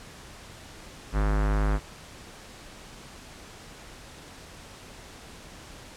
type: tone with low-pass filter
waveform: square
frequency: 51.4 Hz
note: G#1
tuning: 17 cents flat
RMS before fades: -24 dBFS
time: 1.12-1.8 s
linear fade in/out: 50 ms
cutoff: 1500 Hz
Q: 1.9
effects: pink hiss -46 dBFS RMS until 5.96 s + low-pass 9000 Hz 12 dB/octave

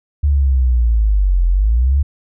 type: linear two-way sweep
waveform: sine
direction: down then up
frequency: 73.42 to 42.3 to 73.42 Hz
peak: -10 dBFS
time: 0.23-2.03 s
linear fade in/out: 10 ms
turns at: 1.47 s
effects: none

